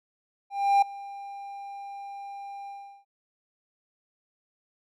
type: tone with ADSR envelope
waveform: triangle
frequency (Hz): 798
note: G5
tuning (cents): +31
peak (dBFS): -14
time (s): 0.5-3.05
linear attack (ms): 320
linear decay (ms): 6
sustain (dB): -21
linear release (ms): 370
effects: none